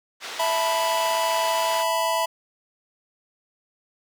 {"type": "band-pass noise", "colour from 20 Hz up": "white", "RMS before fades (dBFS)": -35, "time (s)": [0.2, 1.85], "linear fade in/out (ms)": 50, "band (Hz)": [470, 4000], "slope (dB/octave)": 12}
{"type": "chord", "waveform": "square", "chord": "E suspended fourth", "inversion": "none", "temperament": "equal", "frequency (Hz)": [659.3, 880, 987.8], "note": ["E5", "A5", "B5"], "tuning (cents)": [0, 0, 0], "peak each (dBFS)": [-26, -29, -25], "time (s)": [0.39, 2.26], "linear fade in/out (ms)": 10}
{"effects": []}